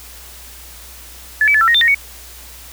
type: tone with pitch steps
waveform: sine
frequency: 1724 / 2297 / 1732 / 1344 / 1870 / 3578 / 1863 / 2230 Hz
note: A6 / D7 / A6 / E6 / A#6 / A7 / A#6 / C#7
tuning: -36 / -39 / -28 / +33 / +5 / +28 / -2 / +10 cents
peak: -9 dBFS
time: 1.41-1.946 s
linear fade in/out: 2 ms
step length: 67 ms
effects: added 60 Hz sine -40 dBFS peak until 2.72 s + white hiss -38 dBFS RMS until 2.72 s